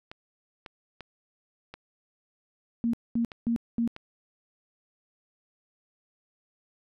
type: clicks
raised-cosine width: 0.3 ms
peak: -25 dBFS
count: 6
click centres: 0.115 / 0.662 / 1.007 / 1.74 / 3.318 / 3.964 s
type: tone bursts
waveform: sine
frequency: 233.1 Hz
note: A#3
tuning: in tune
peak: -23 dBFS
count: 4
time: 2.84-3.876 s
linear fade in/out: 0 ms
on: 94 ms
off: 220 ms
effects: none